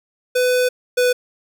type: tone pair in turn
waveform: square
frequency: 500 / 496 Hz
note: B4 / B4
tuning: +21 / +7 cents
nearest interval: unison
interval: 14 cents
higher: first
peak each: -15 / -14 dBFS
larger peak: second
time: 0.35-0.69 / 0.97-1.13 s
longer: first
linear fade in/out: 10 ms
effects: none

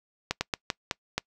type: slowing click train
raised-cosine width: 0.2 ms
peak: -9 dBFS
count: 6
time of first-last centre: 0.31-1.18 s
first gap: 100 ms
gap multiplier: 1.28
effects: noise-tail reverb RT60 0.1 s tail -25 dB re dry

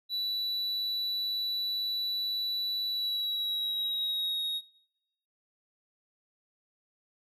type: tone with pitch glide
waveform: triangle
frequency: 3951 to 3760 Hz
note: B7 to A#7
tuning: 0 to +14 cents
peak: -28 dBFS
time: 0.09-4.62 s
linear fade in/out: 50 ms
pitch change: -86 cents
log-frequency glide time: 2.88-4.41 s
effects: noise-tail reverb RT60 0.8 s tail -22 dB re dry

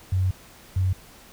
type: tone bursts at uneven times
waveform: sine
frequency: 93.3 Hz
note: F#2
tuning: 15 cents sharp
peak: -19 dBFS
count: 2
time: 0.12-0.31 / 0.76-0.93 s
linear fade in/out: 5 ms
effects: pink hiss -49 dBFS RMS until 1.32 s

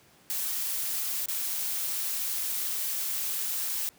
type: noise with dropouts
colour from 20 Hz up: blue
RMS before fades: -31 dBFS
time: 0.3-3.89 s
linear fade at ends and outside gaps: 0 ms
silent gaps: 1.258-1.285 s
effects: pink hiss -59 dBFS RMS until 3.98 s + high-pass 100 Hz 12 dB/octave

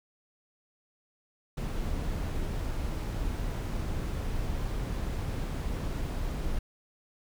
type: noise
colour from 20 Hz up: brown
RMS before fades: -32 dBFS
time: 1.57-6.59 s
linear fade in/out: 5 ms
effects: none

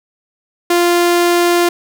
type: tone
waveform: sawtooth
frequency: 348 Hz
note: F4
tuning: 6 cents flat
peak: -6 dBFS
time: 0.7-1.69 s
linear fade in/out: 5 ms
effects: none

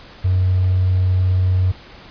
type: tone with hard clipping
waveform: triangle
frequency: 92.5 Hz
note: F#2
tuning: in tune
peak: -13 dBFS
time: 0.24-1.72 s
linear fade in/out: 10 ms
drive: 3 dB
effects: pink hiss -41 dBFS RMS until 2.1 s + resampled to 11025 Hz

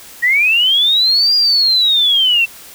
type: linear two-way sweep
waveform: sine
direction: up then down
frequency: 1864.7 to 4862 to 2651 Hz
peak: -9 dBFS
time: 0.22-2.46 s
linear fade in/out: 20 ms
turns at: 1.35 s
effects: white hiss -37 dBFS RMS until 2.74 s

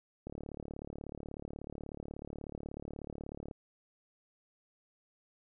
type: click train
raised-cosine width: 2 ms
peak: -29 dBFS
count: 119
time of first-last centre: 0.27-3.512 s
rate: 36.4 Hz
effects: none

